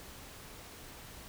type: silence
effects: pink hiss -50 dBFS RMS until 1.28 s